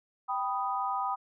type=chord; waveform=sine; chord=G augmented; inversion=none; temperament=equal; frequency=784 / 987.8 / 1244.5 Hz; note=G5 / B5 / D#6; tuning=0 / 0 / 0 cents; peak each=-33 dBFS; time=0.28-1.16 s; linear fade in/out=20 ms; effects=none